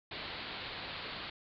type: low-pass noise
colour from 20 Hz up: white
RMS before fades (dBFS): -43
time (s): 0.11-1.3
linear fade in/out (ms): 5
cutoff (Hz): 4500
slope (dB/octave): 96
effects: none